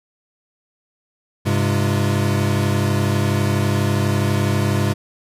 square tone cluster, 100.1 / 132.2 / 204.4 / 345.7 Hz, G2 / C3 / G#3 / F4, +37 / +18 / -27 / -18 cents, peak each -20 / -22 / -24 / -28 dBFS, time 1.45-4.94 s, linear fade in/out 20 ms, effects resampled to 32000 Hz

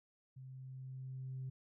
sine tone with level ramp, 130.81 Hz, C3, in tune, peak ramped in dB -49 to -39 dBFS, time 0.36-1.5 s, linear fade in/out 10 ms, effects tanh soft clip ceiling -37 dBFS

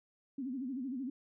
sine tone with vibrato, 260 Hz, C4, 11 cents flat, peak -36 dBFS, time 0.38-1.1 s, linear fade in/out 5 ms, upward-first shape sine, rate 13 Hz, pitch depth 140 cents each way, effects none

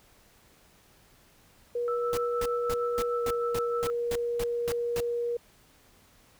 sine tone with pitch glide, 480.1 to 475.1 Hz, B4 to A#4, -49 to +33 cents, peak -27 dBFS, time 1.75-5.37 s, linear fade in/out 5 ms, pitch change -18 cents, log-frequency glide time 3.15-3.22 s
sine tone with tremolo, 1318.5 Hz, E6, in tune, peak -31 dBFS, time 1.88-3.9 s, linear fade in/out 0 ms, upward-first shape sine, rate 6.5 Hz, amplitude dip 50%
pink noise bursts, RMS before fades -35 dBFS, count 11, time 2.13-5.003 s, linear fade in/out 0 ms, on 43 ms, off 240 ms
effects pink hiss -60 dBFS RMS until 6.39 s

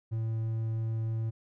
triangle tone, 112.1 Hz, A2, 33 cents sharp, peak -27 dBFS, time 0.11-1.31 s, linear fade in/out 20 ms, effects none

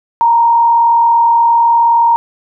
sine tone with frequency modulation, 932.3 Hz, A#5, in tune, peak -6 dBFS, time 0.21-2.16 s, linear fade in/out 0 ms, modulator 40.9 Hz, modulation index 0.4, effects none

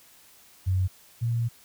sine tone pair in turn, 93.2 / 117.09 Hz, F#2 / A#2, +13 / +8 cents, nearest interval major third, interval 395 cents, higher second, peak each -21 / -23 dBFS, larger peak first, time 0.66-0.88 / 1.21-1.49 s, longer second, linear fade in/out 20 ms, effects white hiss -55 dBFS RMS until 1.64 s

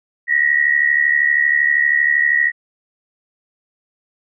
sine tone pair together, 1868.3 / 1941 Hz, A#6 / B6, +3 / -31 cents, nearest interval minor second, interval 66 cents, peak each -15 dBFS, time 0.27-2.52 s, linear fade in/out 50 ms, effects none

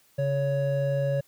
triangle tone pair together, 139.12 / 558 Hz, C#3 / C#5, +7 / +11 cents, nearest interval 2 octaves, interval 2404 cents, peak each -24 dBFS, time 0.18-1.21 s, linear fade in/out 10 ms, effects white hiss -62 dBFS RMS until 1.27 s

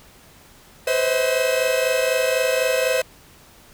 45% pulse tone cluster, 505 / 529 / 641 / 2580 Hz, B4 / C5 / E5 / E7, +39 / +19 / -49 / -38 cents, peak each -22 / -23 / -24 / -28 dBFS, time 0.87-3.02 s, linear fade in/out 5 ms, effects pink hiss -49 dBFS RMS until 3.73 s

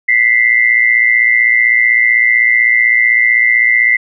sine tone pair together, 1977.2 / 2093 Hz, B6 / C7, +1 / 0 cents, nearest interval minor second, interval 99 cents, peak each -10 dBFS, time 0.08-3.97 s, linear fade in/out 10 ms, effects none

